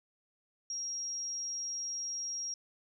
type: tone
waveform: sine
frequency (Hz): 5620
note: F8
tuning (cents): +10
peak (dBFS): -35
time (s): 0.7-2.54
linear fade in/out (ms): 2
effects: 12-bit